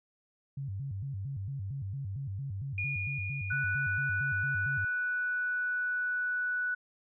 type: tone with vibrato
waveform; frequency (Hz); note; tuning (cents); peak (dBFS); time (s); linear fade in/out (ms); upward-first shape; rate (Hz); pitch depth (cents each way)
sine; 116.1; A#2; -7; -34; 0.57-4.85; 5; square; 4.4; 300
type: tone with exponential decay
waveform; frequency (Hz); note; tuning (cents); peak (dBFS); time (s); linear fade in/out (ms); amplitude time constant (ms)
sine; 2438; D#7; -36; -31; 2.78-6.69; 2; 850
type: tone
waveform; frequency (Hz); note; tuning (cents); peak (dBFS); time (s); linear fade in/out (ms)
sine; 1480; F#6; 0; -29; 3.5-6.75; 10
effects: none